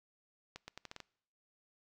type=accelerating click train; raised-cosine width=0.2 ms; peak=-28 dBFS; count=7; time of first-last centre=0.56-1.003 s; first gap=120 ms; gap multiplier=0.8; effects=noise-tail reverb RT60 0.7 s tail -24 dB re dry